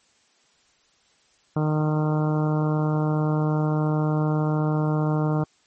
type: harmonic tone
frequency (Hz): 153.2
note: D#3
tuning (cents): -27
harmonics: 1 / 2 / 3 / 4 / 5 / 6 / 7 / 8 / 9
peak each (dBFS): -21 / -27 / -31 / -33 / -35 / -37 / -38 / -39 / -40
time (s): 1.56-5.44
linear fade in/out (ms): 5
effects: white hiss -62 dBFS RMS until 5.66 s + MP3 32 kbps